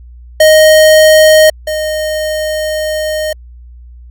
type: tone pair in turn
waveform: square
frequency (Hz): 622.3 / 617.6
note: D#5 / D#5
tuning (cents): 0 / -13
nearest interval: unison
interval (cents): 13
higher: first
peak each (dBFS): -3 / -14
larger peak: first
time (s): 0.4-1.5 / 1.67-3.33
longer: second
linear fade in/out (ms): 5
effects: added 60 Hz sine -31 dBFS peak until 4.1 s + AAC 64 kbps